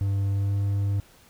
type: tone with pitch glide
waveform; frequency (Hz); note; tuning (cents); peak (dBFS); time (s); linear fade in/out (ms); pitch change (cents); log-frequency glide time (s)
triangle; 98.9 to 99.99; G2 to G2; +16 to +35; -20; 0.01-1; 0; +19; 0.31-0.56
effects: pink hiss -55 dBFS RMS until 1.29 s